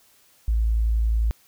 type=tone; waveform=sine; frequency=55.6 Hz; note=A1; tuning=19 cents sharp; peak=-18 dBFS; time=0.48-1.31 s; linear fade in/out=0 ms; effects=white hiss -58 dBFS RMS until 1.47 s

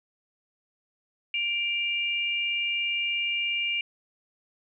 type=tone pair together; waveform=sine; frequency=2358 / 2821 Hz; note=D7 / F7; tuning=+6 / +17 cents; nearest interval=minor third; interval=311 cents; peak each=-28 dBFS; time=1.34-3.81 s; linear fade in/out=2 ms; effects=none

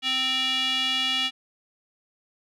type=tone with band-pass filter; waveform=square; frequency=260.7 Hz; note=C4; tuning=6 cents flat; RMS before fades=-25 dBFS; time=0.02-1.31 s; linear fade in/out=50 ms; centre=3100 Hz; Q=5.7; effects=none

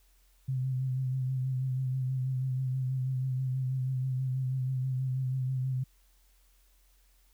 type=tone with vibrato; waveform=sine; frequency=130 Hz; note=C3; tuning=11 cents flat; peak=-28 dBFS; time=0.48-5.84 s; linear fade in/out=10 ms; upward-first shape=sine; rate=6.2 Hz; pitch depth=34 cents each way; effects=added 44 Hz sine -62 dBFS peak until 7.33 s + white hiss -69 dBFS RMS until 7.33 s

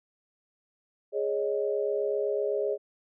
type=chord; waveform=sine; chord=Ab suspended fourth; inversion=none; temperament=equal; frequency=415.3 / 554.4 / 622.3 Hz; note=Ab4 / Db5 / Eb5; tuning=0 / 0 / 0 cents; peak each=-28 / -31 / -33 dBFS; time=1.12-2.78 s; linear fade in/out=50 ms; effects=none

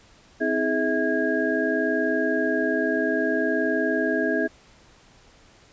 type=tone cluster; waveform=sine; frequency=259.7 / 320.3 / 419.5 / 648 / 1639 Hz; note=C4 / E4 / G#4 / E5 / G#6; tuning=-13 / -50 / +17 / -30 / -23 cents; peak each=-27 dBFS; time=0.4-4.48 s; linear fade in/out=20 ms; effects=pink hiss -54 dBFS RMS until 5.72 s + resampled to 16000 Hz

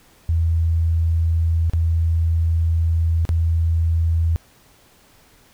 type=tone with dropouts; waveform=sine; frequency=82.41 Hz; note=E2; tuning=in tune; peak=-15 dBFS; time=0.29-4.36 s; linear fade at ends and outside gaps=0 ms; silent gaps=1.698-1.735 / 3.252-3.291 s; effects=pink hiss -53 dBFS RMS until 5.53 s

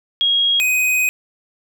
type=tone pair in turn; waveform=sine / square; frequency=3283 / 2505 Hz; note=G#7 / D#7; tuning=-21 / +11 cents; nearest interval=perfect fourth; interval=468 cents; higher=first; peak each=-13 / -15 dBFS; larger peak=first; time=0.21-0.6 / 0.6-1.09 s; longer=second; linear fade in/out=0 ms; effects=none

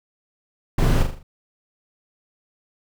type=noise with echo; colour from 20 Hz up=brown; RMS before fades=-18 dBFS; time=0.78-1.03 s; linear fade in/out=5 ms; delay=40 ms; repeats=5; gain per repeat=-6 dB; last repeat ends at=1.23 s; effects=none

